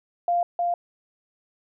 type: tone with echo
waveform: sine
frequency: 697 Hz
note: F5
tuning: 4 cents flat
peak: -19 dBFS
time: 0.28-0.43 s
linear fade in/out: 2 ms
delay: 310 ms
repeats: 1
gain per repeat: -2 dB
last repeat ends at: 0.74 s
effects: none